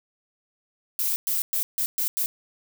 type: noise bursts at uneven times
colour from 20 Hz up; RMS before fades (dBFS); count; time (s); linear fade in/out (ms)
violet; -25; 6; 0.99-1.16 / 1.27-1.42 / 1.53-1.63 / 1.78-1.86 / 1.98-2.08 / 2.17-2.26; 0
effects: none